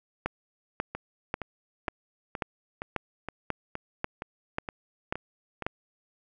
two click trains, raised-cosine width 0.5 ms, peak -19 / -13 dBFS, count 11 / 11, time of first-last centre 0.95-5.623 / 0.26-5.665 s, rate 2.14 / 1.85 Hz, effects none

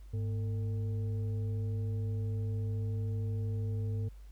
sine tone with frequency modulation, 103.2 Hz, G#2, 10 cents flat, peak -31 dBFS, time 0.13-4.09 s, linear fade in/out 10 ms, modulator 347 Hz, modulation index 0.33, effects added 50 Hz sine -47 dBFS peak until 4.31 s + pink hiss -68 dBFS RMS until 4.31 s

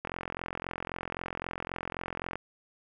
click train, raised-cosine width 0.5 ms, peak -19 dBFS, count 102, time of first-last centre 0.05-2.356 s, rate 43.8 Hz, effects none

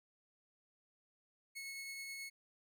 sawtooth tone with tremolo, 2190 Hz, C#7, 22 cents flat, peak -40 dBFS, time 1.55-2.3 s, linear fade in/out 20 ms, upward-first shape triangle, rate 9.3 Hz, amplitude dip 25%, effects none

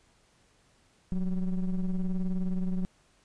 triangle ring-modulated tone, 96.2 Hz, G2, 32 cents flat, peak -21 dBFS, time 1.12-2.85 s, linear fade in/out 0 ms, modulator 86.6 Hz, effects pink hiss -65 dBFS RMS until 3.24 s + resampled to 22050 Hz

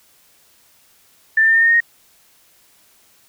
sine tone with pitch steps, 1776 / 1790.4 / 1805 / 1819.6 / 1834.4 / 1849.3 / 1864.3 Hz, A6 / A6 / A6 / A#6 / A#6 / A#6 / A#6, +16 / +30 / +44 / -42 / -28 / -14 / 0 cents, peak -10 dBFS, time 1.37-1.804 s, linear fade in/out 5 ms, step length 62 ms, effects white hiss -54 dBFS RMS until 3.28 s

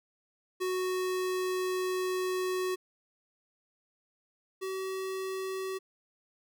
square tone pair in turn, 369.5 / 380.1 Hz, F#4 / F#4, -2 / +47 cents, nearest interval unison, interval 49 cents, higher second, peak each -30 / -34 dBFS, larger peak first, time 0.6-2.76 / 4.61-5.79 s, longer first, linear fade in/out 20 ms, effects none

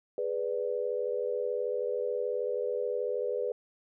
sine chord, G# diminished, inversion none, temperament equal, 415.3 / 493.9 / 587.3 Hz, G#4 / B4 / D5, 0 / 0 / 0 cents, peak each -34 / -31 / -37 dBFS, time 0.18-3.52 s, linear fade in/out 2 ms, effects none

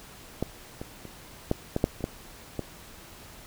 clicks, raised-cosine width 2 ms, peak -13 / -22 / -29 / -10 / -12 / -7 / -27 / -14 / -16 dBFS, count 9, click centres 0.426 / 0.815 / 1.053 / 1.514 / 1.764 / 1.841 / 2.007 / 2.041 / 2.593 s, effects pink hiss -48 dBFS RMS until 3.46 s

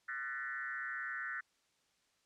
sine tone with frequency modulation, 1634 Hz, G#6, 29 cents flat, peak -38 dBFS, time 0.08-1.41 s, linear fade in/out 10 ms, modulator 135 Hz, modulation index 2.1, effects white hiss -75 dBFS RMS until 2.25 s + low-pass 7000 Hz 12 dB/octave

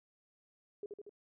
sine tone with echo, 410.2 Hz, G#4, 21 cents flat, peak -39 dBFS, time 0.83-0.86 s, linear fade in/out 2 ms, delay 78 ms, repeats 3, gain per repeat -3 dB, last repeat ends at 1.094 s, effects none

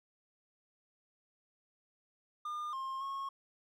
triangle tone with pitch steps, 1209 / 1064 / 1091 Hz, D6 / C6 / C#6, +50 / +29 / -28 cents, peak -35 dBFS, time 2.45-3.29 s, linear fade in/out 5 ms, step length 280 ms, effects none

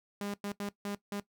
sawtooth tone bursts at uneven times, 202.8 Hz, G#3, 41 cents flat, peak -31 dBFS, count 5, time 0.21-0.34 / 0.44-0.52 / 0.6-0.69 / 0.85-0.95 / 1.12-1.2 s, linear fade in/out 2 ms, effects noise-tail reverb RT60 0.1 s tail -17 dB re dry

